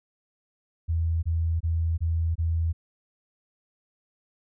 sine tone bursts, 82.41 Hz, E2, in tune, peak -22 dBFS, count 5, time 0.88-2.73 s, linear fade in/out 20 ms, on 350 ms, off 25 ms, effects none

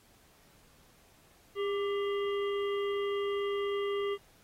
harmonic tone with a mistuned harmonic, 403 Hz, G4, 48 cents sharp, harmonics 1 / 3 / 5 / 7 / 8, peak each -30 / -40 / -44 / -47 / -48 dBFS, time 1.55-4.18 s, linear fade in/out 50 ms, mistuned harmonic 3, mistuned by -49 cents, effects pink hiss -63 dBFS RMS until 4.43 s + AAC 48 kbps

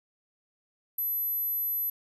sine tone, 12000 Hz, F#9, 23 cents sharp, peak -27 dBFS, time 0.98-1.9 s, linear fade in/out 5 ms, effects none

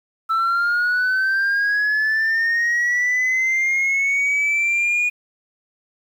sine linear sweep, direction up, 1318.5 to 2456 Hz, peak -14 dBFS, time 0.29-5.1 s, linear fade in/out 20 ms, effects tanh soft clip ceiling -15 dBFS + 8-bit

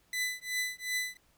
sawtooth tone with tremolo, 2000 Hz, B6, 21 cents sharp, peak -25 dBFS, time 0.13-1.17 s, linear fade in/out 2 ms, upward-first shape triangle, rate 2.7 Hz, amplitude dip 100%, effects pink hiss -68 dBFS RMS until 1.37 s

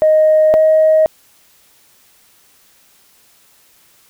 sine tone pair in turn, 622.3 / 628.8 Hz, D#5 / D#5, 0 / +18 cents, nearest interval unison, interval 18 cents, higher second, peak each -6 dBFS, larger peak neither, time 0.02-0.54 / 0.54-1.06 s, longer neither, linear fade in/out 0 ms, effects tanh soft clip ceiling -3 dBFS + white hiss -51 dBFS RMS until 4.09 s

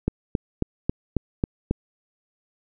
click train, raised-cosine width 3 ms, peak -8 dBFS, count 7, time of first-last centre 0.08-1.71 s, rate 3.68 Hz, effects none

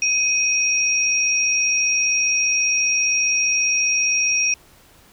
sine tone pair together, 2507 / 5628 Hz, D#7 / F8, +12 / +12 cents, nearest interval octave + major second, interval 1400 cents, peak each -19 dBFS, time 0.02-4.54 s, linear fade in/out 2 ms, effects pink hiss -51 dBFS RMS until 5.12 s

